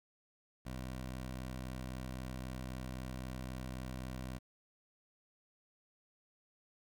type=tone; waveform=15% pulse; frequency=63.8 Hz; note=C2; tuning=43 cents flat; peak=-35 dBFS; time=0.65-4.39 s; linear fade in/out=20 ms; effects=12-bit